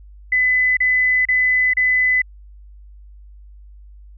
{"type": "tone bursts", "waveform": "sine", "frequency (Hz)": 2008, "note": "B6", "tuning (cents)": 28, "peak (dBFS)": -13, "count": 4, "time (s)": [0.32, 2.219], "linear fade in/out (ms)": 5, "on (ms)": 450, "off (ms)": 33, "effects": ["added 50 Hz sine -39 dBFS peak until 4.17 s"]}